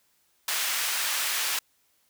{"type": "high-pass noise", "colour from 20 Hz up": "pink", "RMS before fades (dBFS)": -28, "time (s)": [0.48, 1.59], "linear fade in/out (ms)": 2, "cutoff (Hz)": 1500, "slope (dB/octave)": 12, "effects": ["white hiss -68 dBFS RMS until 2.09 s"]}